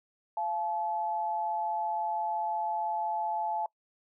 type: tone pair together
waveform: sine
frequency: 688 / 862.2 Hz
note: F5 / A5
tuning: -26 / -35 cents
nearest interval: major third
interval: 391 cents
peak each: -35 / -30 dBFS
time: 0.37-3.66 s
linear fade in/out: 2 ms
effects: noise-tail reverb RT60 0.1 s tail -24 dB re dry